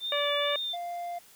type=tone with vibrato; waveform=sine; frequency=3569 Hz; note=A7; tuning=24 cents sharp; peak=-30 dBFS; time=0-0.77 s; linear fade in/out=50 ms; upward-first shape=triangle; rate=2.1 Hz; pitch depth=42 cents each way
type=harmonic tone; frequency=578 Hz; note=D5; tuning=28 cents flat; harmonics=1 / 2 / 3 / 4 / 5; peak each=-29 / -34 / -36 / -36 / -37 dBFS; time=0.12-0.56 s; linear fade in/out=2 ms
type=tone; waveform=triangle; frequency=697 Hz; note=F5; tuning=4 cents flat; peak=-31 dBFS; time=0.73-1.19 s; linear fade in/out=10 ms
effects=white hiss -56 dBFS RMS until 1.35 s